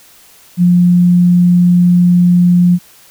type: tone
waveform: sine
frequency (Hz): 176.8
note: F3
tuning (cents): +22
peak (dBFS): -5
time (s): 0.57-2.79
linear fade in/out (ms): 50
effects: white hiss -43 dBFS RMS until 3.1 s